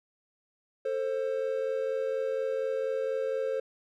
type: tone pair together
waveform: triangle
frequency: 445.2 / 529.4 Hz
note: A4 / C5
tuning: +20 / +20 cents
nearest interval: minor third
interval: 300 cents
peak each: -30 / -28 dBFS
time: 0.85-3.6 s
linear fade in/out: 5 ms
effects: none